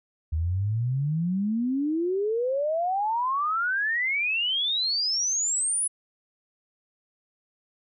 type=exponential sweep; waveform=sine; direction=up; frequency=76 to 10280 Hz; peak=-23 dBFS; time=0.32-5.88 s; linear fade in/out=10 ms; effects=none